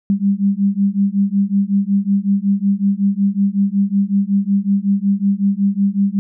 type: beating tone pair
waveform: sine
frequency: 196 / 201.4 Hz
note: G3 / G3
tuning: 0 / +47 cents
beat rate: 5.4 Hz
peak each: -16 dBFS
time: 0.1-6.19 s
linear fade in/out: 0 ms
effects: none